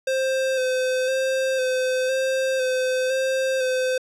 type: tone with vibrato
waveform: square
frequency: 520 Hz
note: C5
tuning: 11 cents flat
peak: -21 dBFS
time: 0.07-3.98 s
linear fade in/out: 5 ms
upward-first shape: square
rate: 0.99 Hz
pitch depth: 22 cents each way
effects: low-pass 9000 Hz 12 dB/octave